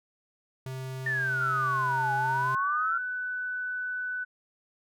square tone, 130.9 Hz, C3, 1 cent sharp, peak -35 dBFS, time 0.66-2.55 s, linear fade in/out 2 ms
sine exponential two-way sweep, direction down then up, 1817 to 824 to 1390 Hz, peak -26 dBFS, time 1.06-2.98 s, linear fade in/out 5 ms, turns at 2.14 s
sine tone with pitch glide, 1480 to 1495.5 Hz, F#6 to F#6, 0 to +18 cents, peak -30 dBFS, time 1.4-4.25 s, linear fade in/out 20 ms, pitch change +18 cents, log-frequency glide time 1.86-2.45 s
effects none

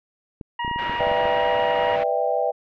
clicks, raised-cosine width 3 ms, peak -21 dBFS, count 10, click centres 0.412 / 0.648 / 0.679 / 0.713 / 0.761 / 0.896 / 1.007 / 1.07 / 1.115 / 1.255 s
harmonic tone, 951 Hz, A#5, 34 cents sharp, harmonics 1 / 2 / 3, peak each -25 / -31 / -35 dBFS, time 0.59-1.96 s, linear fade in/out 5 ms
white low-pass noise, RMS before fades -33 dBFS, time 0.78-2.04 s, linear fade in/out 10 ms, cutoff 2400 Hz, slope 24 dB/octave
sine chord, E minor seventh, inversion second, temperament just, 494.4 / 593.3 / 659.3 / 791.1 Hz, B4 / D5 / E5 / G5, +2 / +18 / 0 / +16 cents, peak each -25 dBFS, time 0.99-2.52 s, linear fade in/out 20 ms
effects none

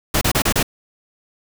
pink noise bursts, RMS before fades -17 dBFS, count 5, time 0.14-0.629 s, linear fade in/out 5 ms, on 73 ms, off 31 ms, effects none

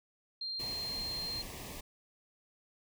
sine tone, 4186 Hz, C8, in tune, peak -36 dBFS, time 0.41-1.42 s, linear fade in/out 5 ms
pink band-stop noise, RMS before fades -45 dBFS, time 0.59-1.81 s, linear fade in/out 10 ms, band 1200 to 1700 Hz, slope 96 dB/octave
effects none

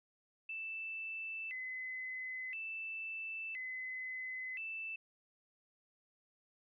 sine tone with vibrato, 2319 Hz, D7, 22 cents flat, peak -40 dBFS, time 0.49-4.96 s, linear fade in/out 5 ms, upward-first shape square, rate 0.49 Hz, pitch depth 230 cents each way, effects none

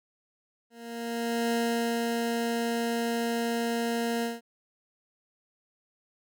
20% pulse tone with ADSR envelope, 233.1 Hz, A#3, in tune, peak -20 dBFS, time 0.7-4.41 s, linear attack 820 ms, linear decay 480 ms, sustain -2 dB, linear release 180 ms, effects none

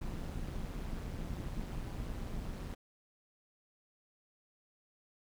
brown noise with amplitude modulation, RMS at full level -37 dBFS, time 0.01-2.75 s, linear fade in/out 10 ms, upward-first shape sine, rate 190 Hz, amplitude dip 70%, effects none

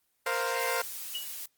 15% pulse chord, Bb suspended second, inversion none, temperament equal, 466.2 / 523.3 / 698.5 Hz, Bb4 / C5 / F5, 0 / 0 / 0 cents, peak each -26 / -25 / -28 dBFS, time 0.26-0.82 s, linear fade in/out 5 ms
blue noise, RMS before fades -39 dBFS, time 0.59-1.46 s, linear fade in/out 5 ms
sine tone with exponential decay, 2925 Hz, F#7, 21 cents flat, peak -29 dBFS, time 1.15-1.35 s, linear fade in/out 1 ms, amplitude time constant 42 ms
effects white hiss -74 dBFS RMS until 1.57 s + Opus 24 kbps

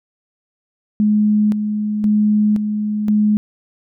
sine tone with tremolo, 210.8 Hz, G#3, 26 cents sharp, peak -11 dBFS, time 1-3.37 s, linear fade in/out 0 ms, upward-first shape square, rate 0.96 Hz, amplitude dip 50%, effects none

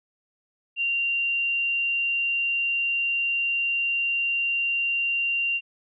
sine tone, 2770 Hz, F7, 15 cents flat, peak -22 dBFS, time 0.76-5.61 s, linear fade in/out 50 ms, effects none

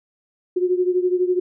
sine beating tone pair, 359.9 / 371.9 Hz, F#4 / F#4, -48 / +9 cents, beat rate 12 Hz, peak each -18 / -22 dBFS, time 0.56-1.4 s, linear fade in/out 10 ms, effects none

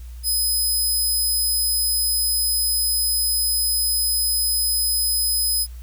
10% pulse tone, 5040 Hz, D#8, 21 cents sharp, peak -13 dBFS, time 0.23-5.67 s, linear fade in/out 50 ms, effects added 60 Hz sine -33 dBFS peak until 5.82 s + white hiss -53 dBFS RMS until 5.82 s

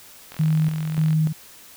click train, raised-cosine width 0.3 ms, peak -22 dBFS, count 36, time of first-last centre 0.32-1.13 s, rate 43.2 Hz
sine tone with tremolo, 156.7 Hz, D#3, 13 cents sharp, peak -16 dBFS, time 0.39-1.33 s, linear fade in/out 10 ms, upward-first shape square, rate 1.7 Hz, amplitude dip 55%
effects white hiss -46 dBFS RMS until 1.76 s

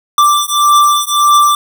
square beating tone pair, 1174.7 / 1176.4 Hz, D6 / D6, 0 / +3 cents, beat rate 1.7 Hz, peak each -11 dBFS, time 0.18-1.55 s, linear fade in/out 2 ms, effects none

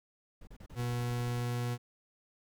brown noise bursts, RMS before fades -49 dBFS, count 11, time 0.41-1.422 s, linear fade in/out 5 ms, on 62 ms, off 33 ms
40% pulse tone, 121.2 Hz, B2, 32 cents flat, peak -31 dBFS, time 0.75-1.78 s, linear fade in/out 50 ms
effects none

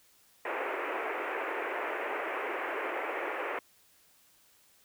pink band-pass noise, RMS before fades -35 dBFS, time 0.45-3.59 s, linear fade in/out 2 ms, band 340 to 2500 Hz, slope 48 dB/octave, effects white hiss -64 dBFS RMS until 4.84 s

